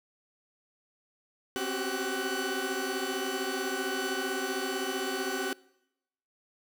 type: tone cluster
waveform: sawtooth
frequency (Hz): 256.6 / 269.5 / 373.9 / 389.5 / 1495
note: C4 / C#4 / F#4 / G4 / F#6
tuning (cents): -34 / -49 / +18 / -11 / +17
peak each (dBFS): -38 / -34 / -32 / -32 / -32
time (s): 1.56-5.53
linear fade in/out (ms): 0
effects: noise-tail reverb RT60 0.9 s tail -24 dB re dry